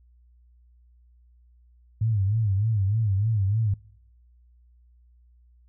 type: tone with vibrato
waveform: sine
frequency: 104.2 Hz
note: G#2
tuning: 6 cents sharp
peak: -20 dBFS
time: 2.01-3.74 s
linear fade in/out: 5 ms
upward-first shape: sine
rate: 3.3 Hz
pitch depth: 150 cents each way
effects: noise-tail reverb RT60 0.8 s tail -25 dB re dry + added 60 Hz sine -54 dBFS peak until 5.68 s